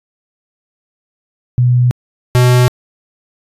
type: tone pair in turn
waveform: sine / square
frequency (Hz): 123.6 / 124.39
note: B2 / B2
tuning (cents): +2 / +13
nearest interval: unison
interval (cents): 11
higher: second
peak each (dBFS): -7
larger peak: neither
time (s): 1.58-1.91 / 2.35-2.68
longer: neither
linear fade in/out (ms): 0
effects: resampled to 32000 Hz